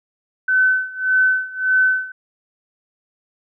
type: tone with tremolo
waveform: sine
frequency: 1518 Hz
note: F#6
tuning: 44 cents sharp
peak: -11 dBFS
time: 0.48-2.12 s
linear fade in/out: 5 ms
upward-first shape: sine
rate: 1.7 Hz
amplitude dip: 90%
effects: none